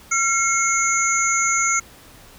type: tone cluster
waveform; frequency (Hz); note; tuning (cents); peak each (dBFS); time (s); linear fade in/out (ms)
sine; 1363 / 2168 / 6290 / 6860; F6 / C#7 / G8 / A8; -43 / -39 / +5 / -45; -22 / -22 / -23 / -22; 0.11-1.8; 10
effects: pink hiss -46 dBFS RMS until 2.38 s